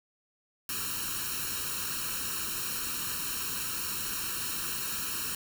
white noise with comb filter, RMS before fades -34 dBFS, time 0.69-5.35 s, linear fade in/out 2 ms, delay 0.72 ms, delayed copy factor +0.9, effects none

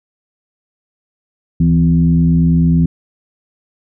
sine tone with frequency modulation, 164.9 Hz, E3, 1 cent sharp, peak -8 dBFS, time 1.6-2.86 s, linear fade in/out 5 ms, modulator 89.2 Hz, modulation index 0.78, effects none

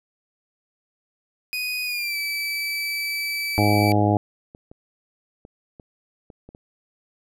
30% pulse tone with pitch glide, 2489 to 2309 Hz, D#7 to D7, 0 to -30 cents, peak -22 dBFS, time 1.53-3.92 s, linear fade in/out 0 ms, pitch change -130 cents, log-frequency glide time 1.85-2.17 s
harmonic tone, 103.83 Hz, G#2, in tune, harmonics 1 / 2 / 3 / 4 / 5 / 6 / 7 / 8, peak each -20 / -25 / -22 / -28 / -30 / -27 / -25 / -26 dBFS, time 3.58-4.17 s, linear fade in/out 0 ms
clicks, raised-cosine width 2 ms, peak -29 dBFS, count 8, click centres 3.822 / 4.549 / 4.715 / 5.451 / 5.798 / 6.302 / 6.49 / 6.549 s
effects none

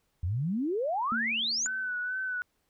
sine exponential sweep, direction up, 79.6 to 7240 Hz, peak -27 dBFS, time 0.23-1.67 s, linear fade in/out 5 ms
sine tone with exponential decay, 228 Hz, A#3, 38 cents flat, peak -30 dBFS, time 1.12-2 s, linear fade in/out 0 ms, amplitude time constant 190 ms
sine tone with vibrato, 1498 Hz, F#6, 21 cents sharp, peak -30 dBFS, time 1.66-2.42 s, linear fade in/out 0 ms, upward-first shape sine, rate 2.3 Hz, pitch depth 38 cents each way
effects pink hiss -75 dBFS RMS until 2.69 s

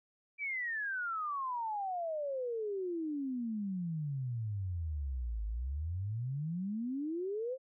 sine exponential two-way sweep, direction down then up, 2349 to 51.6 to 538 Hz, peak -34 dBFS, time 0.38-7.58 s, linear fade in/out 50 ms, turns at 5.45 s, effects none

